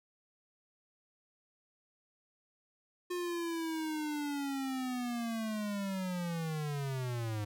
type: linear sweep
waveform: square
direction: down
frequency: 358.7 to 102.7 Hz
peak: -35 dBFS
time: 3.1-7.45 s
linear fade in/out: 10 ms
effects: none